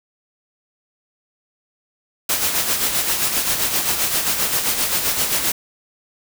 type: noise with tremolo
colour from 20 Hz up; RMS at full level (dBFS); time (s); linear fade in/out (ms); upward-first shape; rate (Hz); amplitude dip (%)
white; -18; 2.29-5.52; 5; sine; 7.6; 50
effects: none